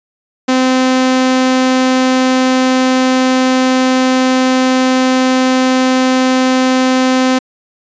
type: tone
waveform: sawtooth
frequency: 258 Hz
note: C4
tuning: 24 cents flat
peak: -5 dBFS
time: 0.48-7.39 s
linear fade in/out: 10 ms
effects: resampled to 16000 Hz